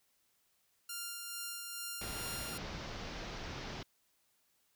5% pulse tone with tremolo, 1396.9 Hz, F6, in tune, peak -28 dBFS, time 0.89-2.58 s, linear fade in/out 5 ms, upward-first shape sine, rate 2.3 Hz, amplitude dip 30%
pink low-pass noise, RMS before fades -44 dBFS, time 2.01-3.83 s, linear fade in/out 5 ms, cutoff 5900 Hz, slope 48 dB/octave
effects white hiss -75 dBFS RMS until 4.75 s

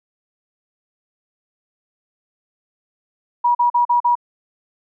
sine tone bursts, 963 Hz, B5, 44 cents flat, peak -12 dBFS, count 5, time 3.44-4.154 s, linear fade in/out 10 ms, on 110 ms, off 41 ms, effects none

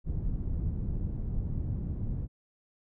pink low-pass noise, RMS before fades -32 dBFS, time 0.04-2.28 s, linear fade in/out 50 ms, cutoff 160 Hz, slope 12 dB/octave, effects none

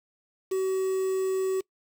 triangle tone with quantisation, 379.1 Hz, F#4, 42 cents sharp, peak -22 dBFS, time 0.51-1.61 s, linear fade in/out 10 ms, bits 7, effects noise-tail reverb RT60 0.1 s tail -23 dB re dry

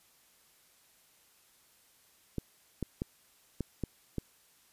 clicks, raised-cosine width 3 ms, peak -20 dBFS, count 6, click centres 2.383 / 2.827 / 3.019 / 3.607 / 3.837 / 4.183 s, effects white hiss -65 dBFS RMS until 4.72 s + resampled to 32000 Hz

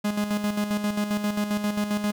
45% pulse tone with tremolo, 207.7 Hz, G#3, in tune, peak -22 dBFS, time 0.04-2.12 s, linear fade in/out 10 ms, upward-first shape square, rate 7.5 Hz, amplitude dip 55%, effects none

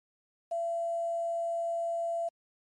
sine tone with quantisation, 675 Hz, E5, 41 cents sharp, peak -29 dBFS, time 0.51-2.29 s, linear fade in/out 10 ms, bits 9, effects MP3 48 kbps

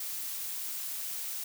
blue noise, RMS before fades -37 dBFS, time 0-1.44 s, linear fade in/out 5 ms, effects none

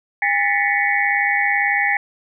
sine tone cluster, 809 / 1758 / 1910 / 2008 / 2226 Hz, G#5 / A6 / A#6 / B6 / C#7, -46 / -2 / +42 / +28 / +7 cents, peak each -22 dBFS, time 0.22-1.97 s, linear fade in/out 2 ms, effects none

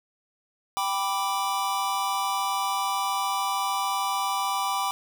square chord, G major, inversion none, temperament equal, 784 / 987.8 / 1174.7 Hz, G5 / B5 / D6, 0 / 0 / 0 cents, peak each -30 dBFS, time 0.77-4.91 s, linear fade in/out 0 ms, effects none

